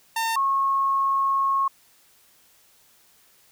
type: tone pair in turn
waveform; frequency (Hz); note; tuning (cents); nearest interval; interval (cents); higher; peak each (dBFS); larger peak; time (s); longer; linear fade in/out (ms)
sawtooth / sine; 906 / 1090.9; A#5 / C#6; -50 / -28; minor third; 322; second; -19; neither; 0.16-0.36 / 0.36-1.68; second; 5
effects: white hiss -58 dBFS RMS until 3.51 s